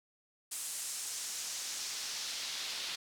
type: noise with band-pass filter sweep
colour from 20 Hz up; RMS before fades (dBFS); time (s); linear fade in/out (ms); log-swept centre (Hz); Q
pink; -40; 0.51-2.96; 10; 9000 to 3900; 1.5
effects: none